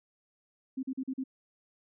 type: tone bursts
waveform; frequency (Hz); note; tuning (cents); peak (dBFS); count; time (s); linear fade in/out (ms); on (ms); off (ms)
sine; 263; C4; +9; -31; 5; 0.77-1.239; 10; 61; 41
effects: none